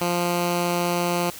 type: tone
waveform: 10% pulse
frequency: 174.61 Hz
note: F3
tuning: in tune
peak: -13 dBFS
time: 0.01-1.3 s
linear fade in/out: 2 ms
effects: white hiss -39 dBFS RMS until 1.39 s